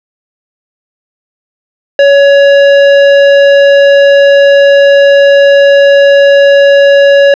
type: tone with hard clipping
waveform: triangle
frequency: 561 Hz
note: C#5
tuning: 21 cents sharp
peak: -3 dBFS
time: 1.99-7.34 s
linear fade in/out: 2 ms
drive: 18 dB
effects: low-pass 4000 Hz 12 dB/octave